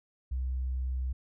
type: tone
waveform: sine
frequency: 64.3 Hz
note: C2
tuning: 30 cents flat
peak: -28 dBFS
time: 0.31-1.13 s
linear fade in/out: 10 ms
effects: tanh soft clip ceiling -26 dBFS